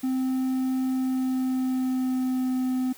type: tone with pitch glide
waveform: triangle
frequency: 259.9 to 256.2 Hz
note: C4 to C4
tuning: -11 to -36 cents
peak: -21 dBFS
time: 0.03-2.93 s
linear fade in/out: 10 ms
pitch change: -25 cents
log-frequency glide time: 0.82-2.56 s
effects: white hiss -49 dBFS RMS until 2.97 s